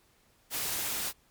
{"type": "noise", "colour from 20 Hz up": "white", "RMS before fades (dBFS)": -33, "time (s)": [0.5, 1.13], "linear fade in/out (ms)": 50, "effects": ["pink hiss -66 dBFS RMS until 1.3 s", "MP3 96 kbps"]}